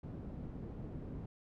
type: low-pass noise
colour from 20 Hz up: white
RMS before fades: -45 dBFS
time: 0.03-1.26 s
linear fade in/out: 5 ms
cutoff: 220 Hz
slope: 12 dB/octave
effects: none